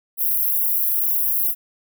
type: high-pass noise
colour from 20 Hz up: white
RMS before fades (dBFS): -20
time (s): 0.17-1.55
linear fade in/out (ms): 50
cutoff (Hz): 11000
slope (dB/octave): 96
effects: none